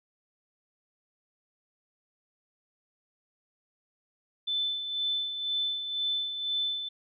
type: tone with tremolo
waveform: sine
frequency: 3520 Hz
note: A7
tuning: in tune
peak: -26 dBFS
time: 4.47-6.89 s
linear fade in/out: 10 ms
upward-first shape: sine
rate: 2 Hz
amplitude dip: 55%
effects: none